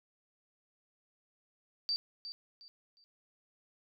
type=tone with echo; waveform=sine; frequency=4646 Hz; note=D8; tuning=20 cents flat; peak=-30 dBFS; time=1.89-1.96 s; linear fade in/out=0 ms; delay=360 ms; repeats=3; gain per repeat=-11 dB; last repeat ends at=3.04 s; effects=none